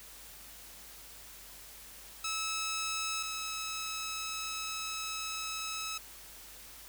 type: tone pair in turn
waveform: 10% pulse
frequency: 1300 / 1295.4 Hz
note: E6 / E6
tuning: -24 / -31 cents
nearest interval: unison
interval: 7 cents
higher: first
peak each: -25 / -28 dBFS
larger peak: first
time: 2.24-3.23 / 3.23-5.98 s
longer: second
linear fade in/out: 5 ms
effects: added 50 Hz sine -60 dBFS peak until 6.88 s + white hiss -51 dBFS RMS until 6.88 s